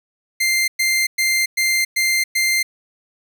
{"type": "tone bursts", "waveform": "sawtooth", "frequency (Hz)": 2093, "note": "C7", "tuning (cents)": 0, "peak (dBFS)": -12, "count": 6, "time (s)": [0.4, 2.63], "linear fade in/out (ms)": 10, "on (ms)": 280, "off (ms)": 110, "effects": []}